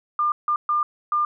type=tone bursts at uneven times; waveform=sine; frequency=1200 Hz; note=D6; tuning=37 cents sharp; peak=-18 dBFS; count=4; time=0.19-0.32 / 0.48-0.56 / 0.69-0.83 / 1.12-1.25 s; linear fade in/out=2 ms; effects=none